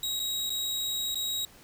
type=tone with dropouts; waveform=sawtooth; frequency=3817 Hz; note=A#7; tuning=40 cents sharp; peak=-26 dBFS; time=0.03-1.45 s; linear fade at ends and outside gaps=2 ms; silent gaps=0.195-0.199 / 0.496-0.502 / 1.146-1.155 s; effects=pink hiss -54 dBFS RMS until 1.63 s